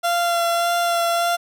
30% pulse tone with vibrato, 687 Hz, F5, 29 cents flat, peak -15 dBFS, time 0.03-1.37 s, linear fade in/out 20 ms, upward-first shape sine, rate 1.7 Hz, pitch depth 15 cents each way, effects none

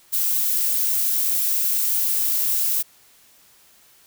violet noise, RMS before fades -21 dBFS, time 0.12-2.83 s, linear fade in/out 20 ms, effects white hiss -54 dBFS RMS until 4.06 s

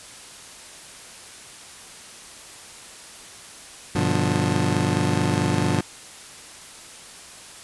25% pulse chord, G dominant seventh, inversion none, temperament just, 98 / 122.5 / 147 / 176.4 Hz, G2 / B2 / D3 / F3, 0 / -14 / +2 / +18 cents, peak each -22 dBFS, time 3.95-5.81 s, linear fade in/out 5 ms, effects white hiss -42 dBFS RMS until 7.63 s + resampled to 24000 Hz

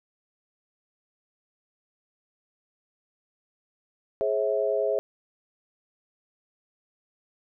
sine tone cluster, 419.6 / 540 / 650 Hz, G#4 / C#5 / E5, +18 / -45 / -24 cents, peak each -27 dBFS, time 4.21-4.99 s, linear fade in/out 0 ms, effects none

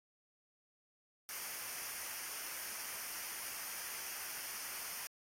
white noise with comb filter, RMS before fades -44 dBFS, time 1.29-5.07 s, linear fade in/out 0 ms, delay 0.26 ms, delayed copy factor -0.65, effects AAC 48 kbps

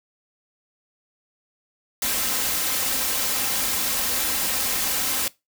white noise with comb filter, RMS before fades -24 dBFS, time 2.02-5.28 s, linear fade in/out 2 ms, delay 3.8 ms, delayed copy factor +0.5, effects noise-tail reverb RT60 0.2 s tail -20 dB re dry

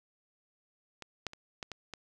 clicks, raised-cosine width 0.2 ms, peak -26 / -17 / -29 / -21 / -23 / -24 dBFS, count 6, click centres 1.023 / 1.267 / 1.334 / 1.628 / 1.717 / 1.937 s, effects none

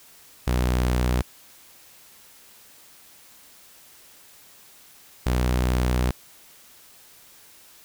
sawtooth tone pair in turn, 61.74 / 62.03 Hz, B1 / B1, 0 / +8 cents, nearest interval unison, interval 8 cents, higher second, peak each -16 dBFS, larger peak neither, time 0.47-1.22 / 5.26-6.11 s, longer second, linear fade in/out 5 ms, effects white hiss -51 dBFS RMS until 7.84 s

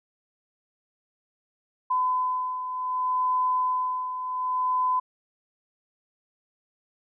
sine beating tone pair, 1011 / 1011.66 Hz, B5 / B5, +40 / +41 cents, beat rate 0.66 Hz, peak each -31 / -24 dBFS, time 1.9-5 s, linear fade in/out 10 ms, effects none

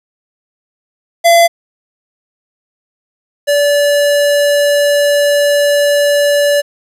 square tone pair in turn, 680 / 577.8 Hz, F5 / D5, -46 / -28 cents, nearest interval minor third, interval 282 cents, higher first, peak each -5 / -9 dBFS, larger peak first, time 1.24-1.48 / 3.47-6.62 s, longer second, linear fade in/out 20 ms, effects resampled to 32000 Hz + 7-bit

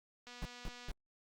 click train, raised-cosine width 0.2 ms, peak -35 dBFS, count 157, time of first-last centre 0.27-0.909 s, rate 244 Hz
brown noise bursts, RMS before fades -39 dBFS, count 3, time 0.42-0.916 s, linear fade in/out 0 ms, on 32 ms, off 200 ms
effects Opus 48 kbps

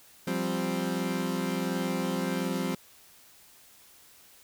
30% pulse chord, F suspended second, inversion none, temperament equal, 174.61 / 196 / 261.6 Hz, F3 / G3 / C4, 0 / 0 / 0 cents, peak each -30 dBFS, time 0.27-2.75 s, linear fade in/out 5 ms, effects white hiss -56 dBFS RMS until 4.43 s

